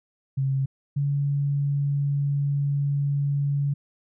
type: tone pair in turn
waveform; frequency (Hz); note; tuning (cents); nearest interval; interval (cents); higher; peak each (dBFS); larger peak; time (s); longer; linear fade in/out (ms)
sine; 135.1 / 141.89; C#3 / C#3; -44 / +41; minor second; 85; second; -21; neither; 0.37-0.66 / 0.96-3.74; second; 10
effects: none